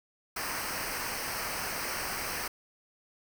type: noise with comb filter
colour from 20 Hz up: pink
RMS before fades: -35 dBFS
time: 0.36-2.48 s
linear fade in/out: 5 ms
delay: 0.28 ms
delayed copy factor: -0.75
effects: none